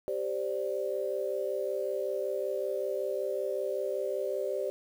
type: chord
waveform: sine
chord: G suspended fourth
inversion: none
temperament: just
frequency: 392 / 522.7 / 588 Hz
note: G4 / C5 / D5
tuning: 0 / -2 / +2 cents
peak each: -34 dBFS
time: 0.08-4.7 s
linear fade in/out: 0 ms
effects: 9-bit